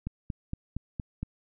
click train, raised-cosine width 5 ms, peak -20 dBFS, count 6, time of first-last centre 0.07-1.23 s, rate 4.31 Hz, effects none

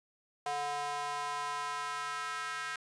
square tone with high-pass filter sweep, 145 Hz, D3, 22 cents flat, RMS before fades -37 dBFS, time 0.46-2.76 s, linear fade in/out 2 ms, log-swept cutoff 730 to 1500 Hz, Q 3, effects resampled to 22050 Hz + 10-bit

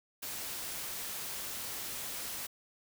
white noise, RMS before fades -40 dBFS, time 0.22-2.47 s, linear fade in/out 10 ms, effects none

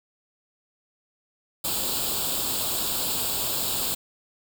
white noise with comb filter, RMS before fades -27 dBFS, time 1.64-3.95 s, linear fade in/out 10 ms, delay 0.25 ms, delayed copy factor +0.75, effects none

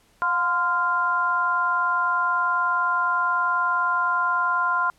sine tone cluster, 714 / 1034 / 1395 Hz, F5 / C6 / F6, +38 / -21 / -2 cents, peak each -31 / -22 / -23 dBFS, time 0.22-4.9 s, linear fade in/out 0 ms, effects pink hiss -60 dBFS RMS until 4.98 s + low-pass 12000 Hz 12 dB/octave

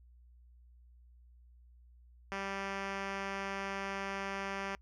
5% pulse tone with low-pass filter, 196 Hz, G3, in tune, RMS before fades -39 dBFS, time 2.32-4.75 s, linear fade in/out 0 ms, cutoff 4000 Hz, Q 0.76, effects noise-tail reverb RT60 0.1 s tail -26 dB re dry + added 60 Hz sine -57 dBFS peak until 4.81 s

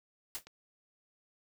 white noise with exponential decay, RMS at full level -35 dBFS, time 0.35-0.45 s, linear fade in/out 0 ms, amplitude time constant 20 ms
clicks, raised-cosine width 0.2 ms, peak -34 dBFS, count 2, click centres 0.385 / 0.47 s
effects none

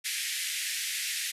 pink band-pass noise, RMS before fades -33 dBFS, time 0.04-1.32 s, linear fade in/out 20 ms, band 1800 to 13000 Hz, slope 48 dB/octave, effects resampled to 32000 Hz

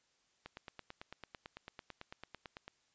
click train, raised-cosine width 0.3 ms, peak -30 dBFS, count 21, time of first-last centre 0.46-2.68 s, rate 9.01 Hz, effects white hiss -75 dBFS RMS until 2.94 s + resampled to 16000 Hz

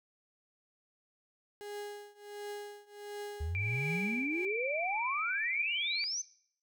35% pulse tone with tremolo, 412 Hz, G#4, 14 cents flat, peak -37 dBFS, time 1.61-4.45 s, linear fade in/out 0 ms, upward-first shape triangle, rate 1.4 Hz, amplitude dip 95%
sine exponential sweep, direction up, 72 to 6272 Hz, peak -33 dBFS, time 3.4-6.22 s, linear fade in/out 10 ms
sine tone with vibrato, 2337 Hz, D7, 9 cents flat, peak -34 dBFS, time 3.55-6.04 s, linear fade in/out 0 ms, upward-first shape sine, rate 20 Hz, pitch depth 36 cents each way
effects noise-tail reverb RT60 0.6 s tail -19 dB re dry

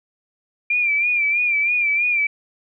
sine tone with vibrato, 2378 Hz, D7, 21 cents sharp, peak -16 dBFS, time 0.7-2.27 s, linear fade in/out 5 ms, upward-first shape sine, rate 3.1 Hz, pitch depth 63 cents each way, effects none

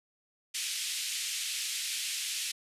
pink band-pass noise, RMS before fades -35 dBFS, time 0.54-2.52 s, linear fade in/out 10 ms, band 2500 to 11000 Hz, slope 24 dB/octave, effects resampled to 32000 Hz

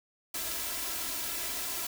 white noise with comb filter, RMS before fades -35 dBFS, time 0.34-1.87 s, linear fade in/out 5 ms, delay 3 ms, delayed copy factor +0.8, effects none

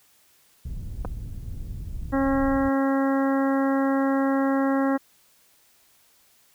pink low-pass noise, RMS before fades -33 dBFS, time 0.65-2.69 s, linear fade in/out 5 ms, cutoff 110 Hz, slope 12 dB/octave
clicks, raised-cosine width 1 ms, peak -17 / -21 dBFS, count 2, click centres 1.049 / 1.053 s
harmonic tone, 271.6 Hz, C#4, 35 cents flat, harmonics 1 / 2 / 3 / 4 / 5 / 6 / 7, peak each -21 / -27 / -31 / -33 / -35 / -37 / -38 dBFS, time 2.12-4.98 s, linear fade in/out 20 ms
effects white hiss -60 dBFS RMS until 6.54 s

